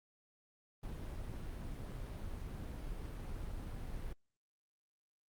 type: noise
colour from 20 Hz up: brown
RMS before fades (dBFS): -43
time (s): 0.83-4.13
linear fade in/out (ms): 5
effects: Opus 32 kbps